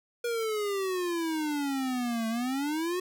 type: exponential two-way sweep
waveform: square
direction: down then up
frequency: 480 to 222.1 to 370.5 Hz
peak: -29 dBFS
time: 0.24-3 s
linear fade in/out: 5 ms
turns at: 2.28 s
effects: none

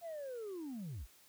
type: linear sweep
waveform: sine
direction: down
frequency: 698.5 to 38.89 Hz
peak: -39 dBFS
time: 0.01-1.07 s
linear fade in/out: 50 ms
effects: tanh soft clip ceiling -40 dBFS + white hiss -64 dBFS RMS until 1.28 s

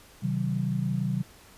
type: chord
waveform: sine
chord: C diminished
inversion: none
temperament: just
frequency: 130.81 / 156.98 / 188.37 Hz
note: C3 / Eb3 / Gb3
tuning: 0 / +16 / +31 cents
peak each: -29 / -31 / -29 dBFS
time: 0.22-1.23 s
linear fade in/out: 20 ms
effects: pink hiss -53 dBFS RMS until 1.57 s + resampled to 32000 Hz

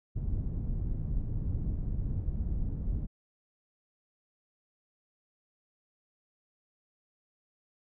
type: low-pass noise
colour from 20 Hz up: pink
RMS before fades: -32 dBFS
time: 0.15-3.07 s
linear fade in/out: 20 ms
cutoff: 140 Hz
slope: 12 dB/octave
effects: none

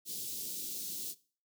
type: band-stop noise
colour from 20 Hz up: white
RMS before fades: -40 dBFS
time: 0.05-1.15 s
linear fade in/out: 50 ms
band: 400 to 3700 Hz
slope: 24 dB/octave
effects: noise-tail reverb RT60 0.4 s tail -19 dB re dry + high-pass 150 Hz 12 dB/octave

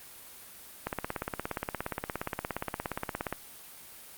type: click train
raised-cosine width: 0.5 ms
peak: -16 dBFS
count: 43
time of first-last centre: 0.87-3.326 s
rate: 17.1 Hz
effects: white hiss -49 dBFS RMS until 4.17 s + Opus 32 kbps

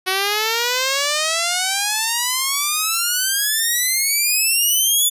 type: exponential sweep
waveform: 5% pulse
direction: up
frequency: 370 to 3497 Hz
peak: -6 dBFS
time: 0.06-5.1 s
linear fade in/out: 20 ms
effects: resampled to 32000 Hz

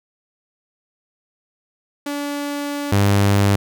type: tone pair in turn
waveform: sawtooth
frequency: 287.7 / 100.37 Hz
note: D4 / G2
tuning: -36 / +41 cents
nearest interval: octave + tritone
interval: 1823 cents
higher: first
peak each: -19 / -9 dBFS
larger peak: second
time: 2.06-2.92 / 2.92-3.56 s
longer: first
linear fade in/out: 5 ms
effects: none

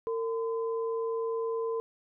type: tone pair together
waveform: sine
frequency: 454.9 / 1020 Hz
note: A#4 / C6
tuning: -42 / -44 cents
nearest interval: octave + major second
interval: 1398 cents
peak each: -29 / -39 dBFS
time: 0.07-1.8 s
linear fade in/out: 0 ms
effects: none

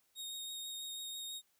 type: tone with vibrato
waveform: sawtooth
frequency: 3729 Hz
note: A#7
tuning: in tune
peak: -39 dBFS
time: 0.15-1.42 s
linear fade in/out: 50 ms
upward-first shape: triangle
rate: 6.1 Hz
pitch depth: 16 cents each way
effects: white hiss -75 dBFS RMS until 1.59 s

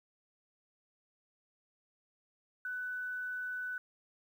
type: tone with quantisation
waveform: sine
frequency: 1495 Hz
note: F#6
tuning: 17 cents sharp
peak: -36 dBFS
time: 2.65-3.78 s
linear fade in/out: 2 ms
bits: 11
effects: none

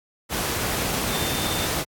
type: tone in noise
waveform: sine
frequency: 3589 Hz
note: A7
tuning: 34 cents sharp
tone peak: -32 dBFS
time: 1.09-1.68 s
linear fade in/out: 50 ms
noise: pink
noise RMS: -25 dBFS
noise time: 0.29-1.85 s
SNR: -10 dB
effects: high-pass 60 Hz 12 dB/octave + AAC 64 kbps

